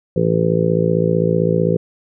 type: harmonic tone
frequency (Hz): 55.6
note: A1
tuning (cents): +19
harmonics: 2 / 3 / 4 / 5 / 6 / 7 / 8 / 9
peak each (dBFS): -24 / -17 / -27 / -29 / -27 / -21 / -21 / -20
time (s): 0.16-1.77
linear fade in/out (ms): 5
effects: none